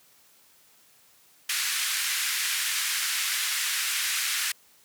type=band-pass noise; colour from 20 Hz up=pink; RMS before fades=-28 dBFS; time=1.49-4.52 s; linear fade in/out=5 ms; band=1600 to 14000 Hz; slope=24 dB/octave; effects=white hiss -59 dBFS RMS until 4.84 s + high-pass 80 Hz 12 dB/octave